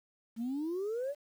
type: exponential sweep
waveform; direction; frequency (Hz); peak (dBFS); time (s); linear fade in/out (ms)
sine; up; 219.5 to 595; -31; 0.36-1.15; 50
effects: tanh soft clip ceiling -30 dBFS + 10-bit